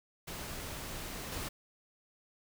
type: noise with level steps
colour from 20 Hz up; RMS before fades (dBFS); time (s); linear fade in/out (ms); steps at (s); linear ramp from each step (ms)
pink; -42 / -39; 0.27-1.49; 10; 1.32; 5
effects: none